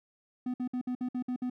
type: tone bursts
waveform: triangle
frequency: 250 Hz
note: B3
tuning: 21 cents sharp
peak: -28 dBFS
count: 8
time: 0.46-1.499 s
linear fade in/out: 5 ms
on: 80 ms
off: 57 ms
effects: none